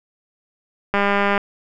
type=click train; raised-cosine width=0.5 ms; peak=-4 dBFS; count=89; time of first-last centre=0.94-1.378 s; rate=201 Hz; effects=none